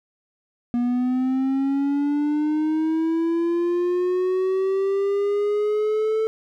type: linear sweep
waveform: triangle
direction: up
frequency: 239.5 to 442.1 Hz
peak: -17 dBFS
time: 0.74-6.27 s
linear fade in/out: 0 ms
effects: none